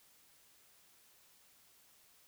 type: silence
effects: white hiss -66 dBFS RMS until 2.27 s